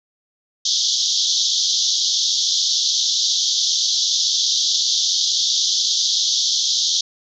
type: band-pass noise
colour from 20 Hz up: pink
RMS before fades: -19 dBFS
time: 0.65-7.01 s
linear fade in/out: 5 ms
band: 3300 to 6500 Hz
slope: 96 dB/octave
effects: none